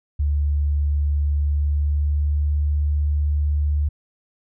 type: tone with pitch glide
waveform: sine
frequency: 72.8 to 73.69 Hz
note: D2 to D2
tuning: -15 to +6 cents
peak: -17 dBFS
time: 0.19-3.89 s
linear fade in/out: 10 ms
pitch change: +21 cents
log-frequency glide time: 1.37-2.56 s
effects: none